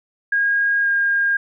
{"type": "tone with pitch glide", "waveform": "sine", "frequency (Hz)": [1631, 1616], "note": ["G#6", "G#6"], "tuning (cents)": [-32, -48], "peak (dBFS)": -15, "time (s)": [0.32, 1.37], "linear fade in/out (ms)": 5, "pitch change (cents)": -16, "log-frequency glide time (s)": [0.82, 0.88], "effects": []}